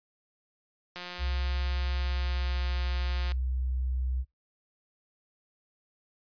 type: click train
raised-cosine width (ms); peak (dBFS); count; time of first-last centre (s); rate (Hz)
0.2; -22; 421; 0.96-3.32; 178
type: tone with pitch glide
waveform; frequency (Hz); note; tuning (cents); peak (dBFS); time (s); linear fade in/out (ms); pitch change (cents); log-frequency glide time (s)
sine; 65.41 to 63.55; C2 to C2; 0 to -50; -27; 1.18-4.25; 50; -50; 1.84-2.88
effects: noise-tail reverb RT60 0.2 s tail -25 dB re dry + resampled to 11025 Hz

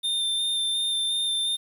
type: tone with vibrato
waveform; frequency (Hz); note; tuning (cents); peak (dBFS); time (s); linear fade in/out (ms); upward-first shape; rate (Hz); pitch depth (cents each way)
square; 3600; A7; +39; -24; 0.03-1.57; 20; square; 2.8; 12
effects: 9-bit

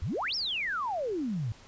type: exponential two-way sweep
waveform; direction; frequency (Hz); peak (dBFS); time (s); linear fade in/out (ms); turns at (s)
sine; up then down; 69.3 to 5640 to 103.2; -29; 0.02-1.52; 0; 0.35
effects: pink hiss -54 dBFS RMS until 1.67 s + resampled to 16000 Hz

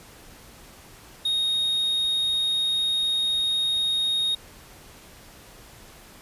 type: tone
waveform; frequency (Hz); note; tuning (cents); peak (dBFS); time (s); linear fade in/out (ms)
triangle; 3728; A#7; -1; -20; 1.25-4.35; 5
effects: pink hiss -48 dBFS RMS until 6.21 s + resampled to 32000 Hz

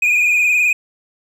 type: tone with vibrato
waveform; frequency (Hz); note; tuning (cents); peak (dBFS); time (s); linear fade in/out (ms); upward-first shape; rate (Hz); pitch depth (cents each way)
triangle; 2461; D#7; -20; -10; 0.02-0.73; 5; triangle; 19; 61
effects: none

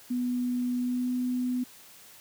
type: tone with pitch glide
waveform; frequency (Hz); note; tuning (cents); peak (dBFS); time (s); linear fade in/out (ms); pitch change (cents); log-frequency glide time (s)
sine; 246.9 to 249.8; B3 to B3; 0 to +20; -26; 0.1-1.64; 10; +20; 0.8-1.1
effects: white hiss -52 dBFS RMS until 2.2 s + high-pass 60 Hz 12 dB/octave

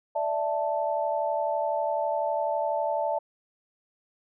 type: chord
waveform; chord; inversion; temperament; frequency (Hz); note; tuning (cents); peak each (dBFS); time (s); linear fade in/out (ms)
sine; D suspended second; none; equal; 587.3 / 659.3 / 880; D5 / E5 / A5; 0 / 0 / 0; -29; 0.15-3.19; 10
effects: none

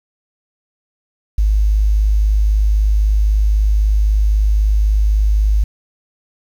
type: tone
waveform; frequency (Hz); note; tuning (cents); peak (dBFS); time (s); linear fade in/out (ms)
sine; 51.91; G#1; 0; -10; 1.38-5.64; 5
effects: 7-bit

